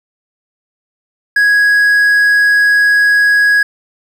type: tone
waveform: triangle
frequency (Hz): 1661.2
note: G#6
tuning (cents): 0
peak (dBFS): -5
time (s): 1.36-3.63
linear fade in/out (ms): 5
effects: 7-bit